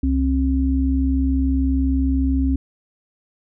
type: tone pair together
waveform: sine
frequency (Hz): 66.8 / 267.2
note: C2 / C4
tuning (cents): +36 / +36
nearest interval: 2 octaves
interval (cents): 2400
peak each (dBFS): -18 / -19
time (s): 0.03-2.56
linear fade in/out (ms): 5
effects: none